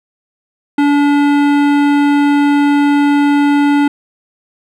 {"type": "tone with hard clipping", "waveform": "sine", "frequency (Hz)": 287.6, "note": "D4", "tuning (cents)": -36, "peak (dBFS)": -10, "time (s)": [0.78, 3.88], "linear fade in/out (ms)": 5, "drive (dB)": 16, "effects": []}